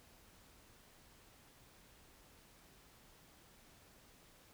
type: silence
effects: pink hiss -64 dBFS RMS until 4.53 s